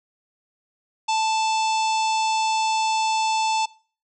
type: harmonic tone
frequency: 880 Hz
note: A5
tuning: in tune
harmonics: 1 / 3 / 4 / 5 / 6 / 7 / 8 / 9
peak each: -20 / -30 / -32 / -34 / -36 / -37 / -38 / -39 dBFS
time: 1.08-3.66 s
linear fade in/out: 10 ms
effects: noise-tail reverb RT60 0.4 s tail -21 dB re dry